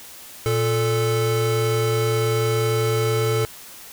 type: tone pair together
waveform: square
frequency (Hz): 116.4 / 439.5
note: A#2 / A4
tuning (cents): -2 / -2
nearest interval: octave + major seventh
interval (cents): 2300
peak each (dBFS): -22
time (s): 0.46-3.45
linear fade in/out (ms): 0
effects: white hiss -41 dBFS RMS until 3.92 s